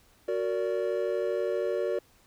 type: chord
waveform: triangle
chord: Gb augmented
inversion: none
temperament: just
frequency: 370 / 462.5 / 578.1 Hz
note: Gb4 / Bb4 / D5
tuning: 0 / -14 / -27 cents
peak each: -29 dBFS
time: 0.28-1.99 s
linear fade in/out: 5 ms
effects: pink hiss -62 dBFS RMS until 2.26 s